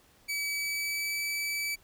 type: tone with pitch glide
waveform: sawtooth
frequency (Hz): 2287 to 2303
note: D7 to D7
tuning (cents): -47 to -34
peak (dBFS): -27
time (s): 0.28-1.76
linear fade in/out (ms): 20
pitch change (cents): +13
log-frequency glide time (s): 0.51-1.21
effects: pink hiss -62 dBFS RMS until 1.83 s